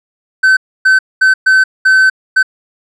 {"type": "tone bursts at uneven times", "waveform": "triangle", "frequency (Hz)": 1531, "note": "G6", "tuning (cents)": -41, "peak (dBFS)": -3, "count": 6, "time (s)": [[0.43, 0.57], [0.85, 0.99], [1.21, 1.34], [1.46, 1.64], [1.85, 2.1], [2.36, 2.43]], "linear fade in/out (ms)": 10, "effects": ["resampled to 24000 Hz"]}